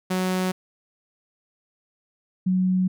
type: tone pair in turn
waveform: sawtooth / sine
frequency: 185 / 185 Hz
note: F#3 / F#3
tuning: 0 / 0 cents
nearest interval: unison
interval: 0 cents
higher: neither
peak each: -18 dBFS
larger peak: neither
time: 0.1-0.52 / 2.46-2.88 s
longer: neither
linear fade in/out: 10 ms
effects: none

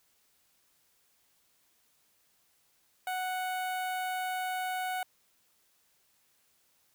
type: tone with notch filter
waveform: sawtooth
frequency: 740 Hz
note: F#5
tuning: in tune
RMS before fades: -34 dBFS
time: 3.07-5.03 s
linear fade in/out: 2 ms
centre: 5400 Hz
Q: 1
effects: white hiss -70 dBFS RMS until 6.94 s

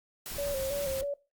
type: noise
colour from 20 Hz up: white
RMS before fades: -40 dBFS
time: 0.26-1.01 s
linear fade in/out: 0 ms
type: noise with tremolo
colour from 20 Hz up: brown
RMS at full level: -43 dBFS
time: 0.31-1.04 s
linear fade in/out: 5 ms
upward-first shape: square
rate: 7.2 Hz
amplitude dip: 25%
type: tone with vibrato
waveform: sine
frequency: 552 Hz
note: C#5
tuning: 7 cents flat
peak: -30 dBFS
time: 0.38-1.14 s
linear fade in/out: 5 ms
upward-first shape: square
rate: 3.1 Hz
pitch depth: 53 cents each way
effects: noise-tail reverb RT60 0.3 s tail -20 dB re dry + Opus 48 kbps

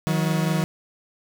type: tone pair together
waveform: 40% pulse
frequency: 158.52 / 183.3 Hz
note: D#3 / F#3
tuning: +33 / -16 cents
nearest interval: minor third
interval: 251 cents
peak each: -21 / -24 dBFS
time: 0.07-0.64 s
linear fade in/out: 0 ms
effects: none

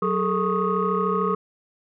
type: tone cluster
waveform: sine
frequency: 185.9 / 415.4 / 448.8 / 1099 / 1249 Hz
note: F#3 / G#4 / A4 / C#6 / D#6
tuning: +8 / 0 / +34 / -15 / +6 cents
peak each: -26 dBFS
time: 0.02-1.35 s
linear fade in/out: 5 ms
effects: tanh soft clip ceiling -11 dBFS

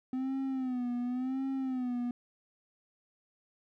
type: tone with vibrato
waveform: triangle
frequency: 255.3 Hz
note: C4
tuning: 42 cents flat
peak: -29 dBFS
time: 0.13-2.11 s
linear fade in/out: 2 ms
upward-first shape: sine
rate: 0.92 Hz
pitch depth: 88 cents each way
effects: none

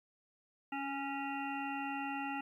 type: harmonic tone with a mistuned harmonic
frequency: 275.9 Hz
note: C#4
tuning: 8 cents flat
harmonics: 1 / 3 / 5 / 7 / 9 / 10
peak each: -41 / -40 / -46 / -48 / -51 / -46 dBFS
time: 0.72-2.41 s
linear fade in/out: 5 ms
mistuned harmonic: 1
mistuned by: +18 cents
effects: 12-bit

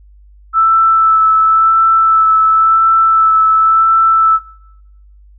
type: tone with vibrato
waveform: sine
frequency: 1318.5 Hz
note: E6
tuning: in tune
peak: -6 dBFS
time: 0.53-4.4 s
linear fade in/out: 50 ms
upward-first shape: sine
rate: 0.94 Hz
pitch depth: 14 cents each way
effects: noise-tail reverb RT60 0.9 s tail -23 dB re dry + added 50 Hz sine -39 dBFS peak until 5.38 s

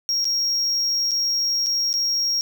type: tone with dropouts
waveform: triangle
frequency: 5588 Hz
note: F8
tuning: in tune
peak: -18 dBFS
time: 0.09-2.41 s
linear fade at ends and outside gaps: 0 ms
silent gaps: 0.244-0.253 / 1.11-1.116 / 1.662-1.667 / 1.929-1.939 s
effects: none

